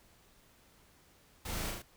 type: noise with echo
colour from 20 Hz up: pink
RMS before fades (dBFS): -41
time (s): 1.45-1.71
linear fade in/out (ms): 5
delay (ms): 37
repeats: 3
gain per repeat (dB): -2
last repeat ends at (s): 1.821
effects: pink hiss -64 dBFS RMS until 1.96 s